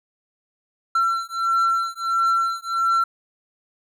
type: beating tone pair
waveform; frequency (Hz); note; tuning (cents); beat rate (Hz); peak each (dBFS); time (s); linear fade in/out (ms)
triangle; 1352 / 1353.5; E6 / E6; +43 / +45; 1.5; -20; 0.95-3.04; 5
effects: none